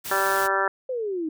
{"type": "noise", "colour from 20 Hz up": "white", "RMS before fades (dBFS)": -33, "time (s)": [0.04, 0.48], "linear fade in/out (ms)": 20}
{"type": "harmonic tone", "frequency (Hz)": 194.4, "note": "G3", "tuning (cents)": -14, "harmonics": [2, 3, 4, 5, 6, 7, 8, 9], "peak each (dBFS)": [-29, -29, -30, -28, -31, -26, -30, -28], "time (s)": [0.11, 0.68], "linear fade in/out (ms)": 2}
{"type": "exponential sweep", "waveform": "sine", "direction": "down", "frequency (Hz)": [530, 304.7], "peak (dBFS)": -25, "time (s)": [0.89, 1.29], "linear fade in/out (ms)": 5}
{"effects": []}